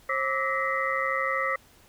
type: tone cluster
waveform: sine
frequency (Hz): 536 / 1164 / 1296 / 1900 / 2033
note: C5 / D6 / E6 / A#6 / B6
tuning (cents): +42 / -16 / -30 / +33 / +50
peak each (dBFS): -31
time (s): 0.09-1.56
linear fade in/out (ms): 5
effects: pink hiss -57 dBFS RMS until 1.88 s